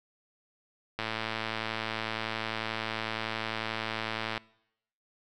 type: click train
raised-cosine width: 0.3 ms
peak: -16 dBFS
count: 377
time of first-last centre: 0.99-4.377 s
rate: 111 Hz
effects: noise-tail reverb RT60 0.8 s tail -23 dB re dry